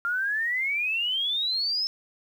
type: exponential sweep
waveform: sine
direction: up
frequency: 1382 to 5274 Hz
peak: -24 dBFS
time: 0.05-1.87 s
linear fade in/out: 0 ms
effects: 9-bit